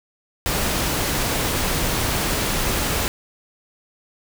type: noise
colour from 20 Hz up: pink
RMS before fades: -22 dBFS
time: 0.46-3.08 s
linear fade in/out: 0 ms
effects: none